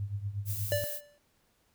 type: tone with tremolo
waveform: sine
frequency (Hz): 101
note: G#2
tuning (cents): -48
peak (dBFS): -29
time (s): 0-0.84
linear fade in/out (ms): 0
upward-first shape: triangle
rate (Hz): 8.4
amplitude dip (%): 85
type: noise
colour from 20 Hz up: violet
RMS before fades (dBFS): -38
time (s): 0.45-1.01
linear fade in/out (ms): 50
type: tone with exponential decay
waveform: square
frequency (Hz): 584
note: D5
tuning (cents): -10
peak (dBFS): -26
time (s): 0.72-1.18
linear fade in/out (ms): 0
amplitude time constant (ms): 100
effects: pink hiss -71 dBFS RMS until 1.74 s